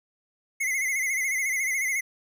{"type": "tone with vibrato", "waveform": "square", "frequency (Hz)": 2102, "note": "C7", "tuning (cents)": 7, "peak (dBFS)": -25, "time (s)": [0.6, 2.01], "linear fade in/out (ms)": 10, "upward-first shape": "sine", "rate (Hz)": 14, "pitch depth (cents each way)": 82, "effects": []}